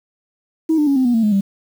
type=tone with pitch steps; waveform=sine; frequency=319.6 / 298.2 / 278.2 / 259.6 / 242.2 / 226 / 210.9 / 196.74 Hz; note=D#4 / D4 / C#4 / C4 / B3 / A3 / G#3 / G3; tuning=+47 / +27 / +6 / -13 / -34 / +47 / +27 / +7 cents; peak=-11 dBFS; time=0.69-1.41 s; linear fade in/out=10 ms; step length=90 ms; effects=tanh soft clip ceiling -8 dBFS + 7-bit